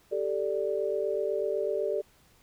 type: chord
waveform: sine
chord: G suspended second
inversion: none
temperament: equal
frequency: 392 / 440 / 587.3 Hz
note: G4 / A4 / D5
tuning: 0 / 0 / 0 cents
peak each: -31 dBFS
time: 0.11-2.02 s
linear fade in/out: 20 ms
effects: pink hiss -62 dBFS RMS until 2.42 s